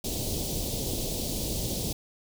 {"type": "band-stop noise", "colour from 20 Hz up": "pink", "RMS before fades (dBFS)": -31, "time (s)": [0.04, 1.93], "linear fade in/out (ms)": 5, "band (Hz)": [620, 3500], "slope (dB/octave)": 24, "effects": []}